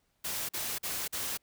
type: noise bursts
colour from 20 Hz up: white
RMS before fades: -35 dBFS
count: 4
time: 0.24-1.375 s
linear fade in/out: 10 ms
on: 250 ms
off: 45 ms
effects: pink hiss -75 dBFS RMS until 1.42 s